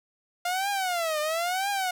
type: tone with vibrato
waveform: sawtooth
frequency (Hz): 698.5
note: F5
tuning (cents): 0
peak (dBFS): -22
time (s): 0.45-1.91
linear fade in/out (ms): 5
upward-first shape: triangle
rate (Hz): 1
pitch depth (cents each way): 270
effects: none